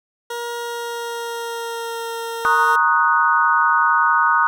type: tone with pitch glide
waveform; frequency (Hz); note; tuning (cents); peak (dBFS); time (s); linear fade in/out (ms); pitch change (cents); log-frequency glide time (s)
20% pulse; 473.6 to 460.9; A#4 to A#4; +27 to -20; -20; 0.3-2.76; 5; -47; 0.55-2.09
type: chord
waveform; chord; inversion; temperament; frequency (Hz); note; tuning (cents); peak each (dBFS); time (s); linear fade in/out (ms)
sine; D# minor seventh; second; equal with one note detuned; 932.3 / 1093.5 / 1244.5 / 1480; A#5 / C#6 / D#6 / F#6; 0 / -24 / 0 / 0; -19 / -22 / -17 / -18; 2.45-4.47; 0
effects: none